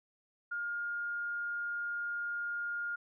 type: tone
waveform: sine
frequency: 1416 Hz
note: F6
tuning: 23 cents sharp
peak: -34 dBFS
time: 0.51-2.96 s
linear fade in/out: 10 ms
effects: none